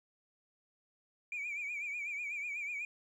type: tone with vibrato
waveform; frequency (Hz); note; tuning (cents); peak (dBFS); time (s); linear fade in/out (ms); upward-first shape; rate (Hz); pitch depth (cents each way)
sine; 2349; D7; 0; -35; 1.32-2.85; 2; triangle; 8.1; 100
effects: tanh soft clip ceiling -34 dBFS + 12-bit